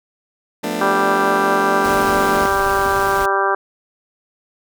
20% pulse chord, B half-diminished seventh, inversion second, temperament just, 177.8 / 222.2 / 246.9 / 296.3 Hz, F3 / A3 / B3 / D4, +31 / +17 / 0 / +15 cents, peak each -24 / -20 / -23 / -20 dBFS, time 0.63-2.47 s, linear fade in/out 10 ms
harmonic tone, 196 Hz, G3, in tune, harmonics 2 / 3 / 4 / 5 / 6 / 7 / 8, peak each -21 / -25 / -22 / -22 / -20 / -26 / -22 dBFS, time 0.81-3.55 s, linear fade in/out 5 ms
pink noise, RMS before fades -28 dBFS, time 1.84-3.26 s, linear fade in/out 5 ms
effects none

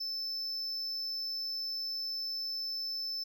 triangle tone, 5274 Hz, E8, in tune, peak -33 dBFS, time 0-3.24 s, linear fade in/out 10 ms, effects none

